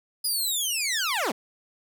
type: linear sweep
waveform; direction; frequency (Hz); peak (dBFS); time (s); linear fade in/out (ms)
15% pulse; down; 5010 to 174.61; -18; 0.24-1.32; 10
effects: none